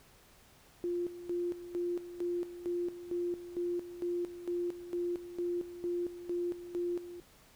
sine tone with tremolo, 350 Hz, F4, 4 cents sharp, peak -31 dBFS, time 0.84-7.2 s, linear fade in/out 0 ms, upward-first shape square, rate 2.2 Hz, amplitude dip 75%, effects pink hiss -61 dBFS RMS until 7.55 s

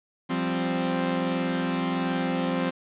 sawtooth chord, F suspended second, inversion none, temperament equal, 174.61 / 196 / 261.6 Hz, F3 / G3 / C4, 0 / 0 / 0 cents, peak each -25 / -29 / -23 dBFS, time 0.29-2.71 s, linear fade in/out 20 ms, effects resampled to 8000 Hz + 8-bit

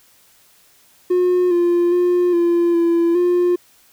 triangle tone with pitch steps, 360.1 / 347.7 / 355 / 343.5 / 338.4 / 354 Hz, F#4 / F4 / F4 / F4 / E4 / F4, -47 / -8 / +28 / -29 / +45 / +23 cents, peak -10 dBFS, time 1.1-3.56 s, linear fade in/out 10 ms, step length 410 ms, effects tanh soft clip ceiling -7 dBFS + white hiss -53 dBFS RMS until 3.92 s

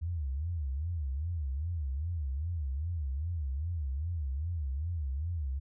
sine tone with vibrato, 75.9 Hz, D#2, 42 cents flat, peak -31 dBFS, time 0.01-5.6 s, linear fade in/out 20 ms, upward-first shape sine, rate 2.5 Hz, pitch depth 250 cents each way, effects none

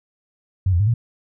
sine tone with pitch steps, 94.3 / 85.9 / 103.5 / 116.8 Hz, F#2 / F2 / G#2 / A#2, +33 / -28 / -5 / +4 cents, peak -14 dBFS, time 0.66-0.94 s, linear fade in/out 5 ms, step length 70 ms, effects none

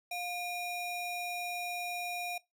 square ring-modulated tone, 1568 Hz, G6, in tune, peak -33 dBFS, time 0.11-2.38 s, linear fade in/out 5 ms, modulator 862 Hz, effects noise-tail reverb RT60 0.2 s tail -21 dB re dry

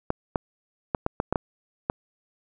clicks, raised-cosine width 1 ms, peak -9 dBFS, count 8, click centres 0.104 / 0.358 / 0.948 / 1.064 / 1.201 / 1.326 / 1.358 / 1.899 s, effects none

